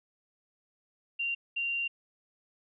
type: tone bursts at uneven times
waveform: sine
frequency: 2770 Hz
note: F7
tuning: 15 cents flat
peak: -29 dBFS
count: 2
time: 1.19-1.35 / 1.56-1.88 s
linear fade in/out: 10 ms
effects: none